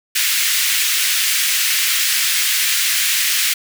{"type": "high-pass noise", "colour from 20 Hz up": "pink", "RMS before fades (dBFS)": -17, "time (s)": [0.15, 3.54], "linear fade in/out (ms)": 10, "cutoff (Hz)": 1900, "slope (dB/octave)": 24, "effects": []}